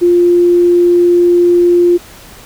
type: tone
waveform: sine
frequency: 350 Hz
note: F4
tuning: 4 cents sharp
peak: -5 dBFS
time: 0.01-1.98 s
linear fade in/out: 20 ms
effects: pink hiss -36 dBFS RMS until 2.45 s